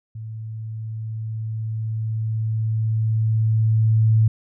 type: tone with level ramp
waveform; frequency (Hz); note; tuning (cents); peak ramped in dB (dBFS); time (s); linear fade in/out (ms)
sine; 110.5; A2; +8; -30 to -12; 0.15-4.28; 5
effects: none